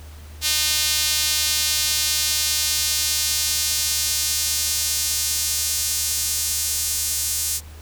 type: tone with high-pass filter sweep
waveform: sawtooth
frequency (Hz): 305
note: D#4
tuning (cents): -34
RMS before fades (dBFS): -22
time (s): 0.41-7.61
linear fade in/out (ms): 50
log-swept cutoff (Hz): 3900 to 7100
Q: 1.1
effects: added 76 Hz sine -37 dBFS peak until 7.81 s + pink hiss -47 dBFS RMS until 7.81 s